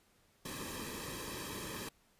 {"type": "noise with comb filter", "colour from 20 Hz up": "pink", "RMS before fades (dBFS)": -43, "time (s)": [0.45, 1.89], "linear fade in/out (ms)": 5, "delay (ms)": 1.4, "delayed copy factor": -0.8, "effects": ["pink hiss -70 dBFS RMS until 2.19 s", "resampled to 32000 Hz"]}